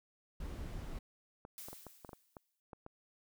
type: noise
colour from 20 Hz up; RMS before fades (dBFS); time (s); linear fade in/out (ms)
brown; -43; 0.4-0.99; 5
type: clicks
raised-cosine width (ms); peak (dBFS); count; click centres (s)
1; -34; 10; 1.451 / 1.685 / 1.73 / 1.867 / 2.048 / 2.092 / 2.132 / 2.368 / 2.732 / 2.864
type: noise with exponential decay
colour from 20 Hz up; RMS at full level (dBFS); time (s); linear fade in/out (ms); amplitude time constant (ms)
blue; -47; 1.58-2.6; 0; 220
effects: none